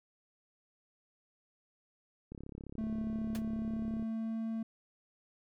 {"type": "click train", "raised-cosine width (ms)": 3, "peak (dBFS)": -32, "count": 60, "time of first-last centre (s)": [2.32, 4.025], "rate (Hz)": 34.6}
{"type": "tone with pitch glide", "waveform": "triangle", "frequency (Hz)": [220, 224.4], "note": ["A3", "A3"], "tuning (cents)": [0, 34], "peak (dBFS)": -32, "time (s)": [2.78, 4.63], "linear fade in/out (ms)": 5, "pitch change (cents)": 34, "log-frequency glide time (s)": [3, 4.43]}
{"type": "noise with exponential decay", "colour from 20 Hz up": "pink", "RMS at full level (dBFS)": -40, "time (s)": [3.35, 3.43], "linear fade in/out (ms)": 0, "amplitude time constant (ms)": 17}
{"effects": []}